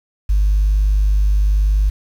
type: tone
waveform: sine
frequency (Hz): 50.5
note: G#1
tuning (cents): -48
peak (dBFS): -10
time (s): 0.29-1.9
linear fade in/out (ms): 10
effects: tanh soft clip ceiling -8 dBFS + 7-bit